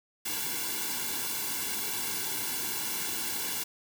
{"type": "noise with comb filter", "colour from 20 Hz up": "white", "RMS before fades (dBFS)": -33, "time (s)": [0.25, 3.64], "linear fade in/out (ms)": 10, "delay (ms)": 1.6, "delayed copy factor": -0.95, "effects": []}